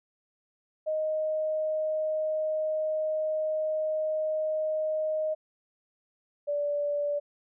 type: tone pair in turn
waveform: sine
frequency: 622.3 / 581.6 Hz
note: D#5 / D5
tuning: 0 / -17 cents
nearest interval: minor second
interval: 117 cents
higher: first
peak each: -26 dBFS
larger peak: neither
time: 0.86-5.35 / 6.47-7.2 s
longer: first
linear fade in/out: 20 ms
effects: none